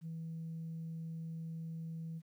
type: tone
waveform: sine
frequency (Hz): 163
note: E3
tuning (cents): -19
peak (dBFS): -39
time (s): 0.01-2.22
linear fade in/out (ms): 50
effects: tanh soft clip ceiling -37 dBFS + 12-bit

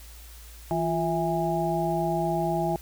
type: harmonic tone with a mistuned harmonic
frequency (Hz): 164.2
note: E3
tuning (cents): -6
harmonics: 1 / 2 / 4 / 5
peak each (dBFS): -29 / -29 / -29 / -29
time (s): 0.71-2.76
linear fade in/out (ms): 0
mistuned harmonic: 2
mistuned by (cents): +99
effects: added 57 Hz sine -44 dBFS peak until 2.81 s + white hiss -50 dBFS RMS until 2.81 s

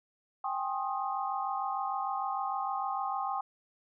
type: chord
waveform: sine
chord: Ab major seventh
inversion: third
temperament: equal with one note detuned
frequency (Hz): 784 / 830.6 / 1066 / 1244.5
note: G5 / Ab5 / C6 / Eb6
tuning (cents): 0 / 0 / +32 / 0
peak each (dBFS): -34 / -39 / -36 / -38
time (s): 0.44-3.41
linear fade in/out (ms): 5
effects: none

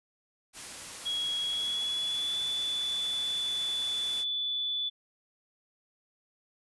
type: noise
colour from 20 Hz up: white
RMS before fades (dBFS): -42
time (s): 0.53-4.25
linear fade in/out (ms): 50
type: tone with pitch glide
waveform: sine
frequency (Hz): 3322 to 3471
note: G#7 to A7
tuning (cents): 0 to -24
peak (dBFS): -29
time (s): 1.05-4.9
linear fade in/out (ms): 20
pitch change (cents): +76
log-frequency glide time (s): 1.43-2.39
effects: resampled to 24000 Hz

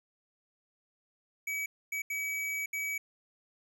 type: tone bursts at uneven times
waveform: square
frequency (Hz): 2279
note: C#7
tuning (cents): +47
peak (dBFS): -33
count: 4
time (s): 1.47-1.66 / 1.92-2.02 / 2.1-2.66 / 2.73-2.98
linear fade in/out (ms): 5
effects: none

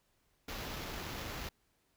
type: noise with sample-and-hold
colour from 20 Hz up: pink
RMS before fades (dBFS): -42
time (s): 0.48-1.49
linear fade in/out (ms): 5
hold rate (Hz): 8820
effects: pink hiss -75 dBFS RMS until 1.96 s

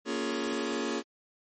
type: chord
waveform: sawtooth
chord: Bb minor seventh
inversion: none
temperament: just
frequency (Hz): 233.1 / 279.7 / 349.6 / 419.5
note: Bb3 / Db4 / F4 / Ab4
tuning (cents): 0 / +16 / +2 / +17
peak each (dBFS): -31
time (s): 0.05-1.03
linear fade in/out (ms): 50
effects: MP3 32 kbps

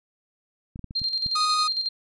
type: clicks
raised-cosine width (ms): 5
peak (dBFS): -24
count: 6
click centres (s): 0.759 / 0.793 / 0.843 / 0.909 / 1.017 / 1.263
type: tone with tremolo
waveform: sine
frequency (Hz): 4186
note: C8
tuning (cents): 0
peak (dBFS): -22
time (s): 0.95-1.89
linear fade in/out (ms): 10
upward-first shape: square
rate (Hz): 11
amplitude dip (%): 55
type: tone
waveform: 45% pulse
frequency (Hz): 1244.5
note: D#6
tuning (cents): 0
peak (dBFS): -22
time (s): 1.35-1.68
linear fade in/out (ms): 10
effects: resampled to 24000 Hz

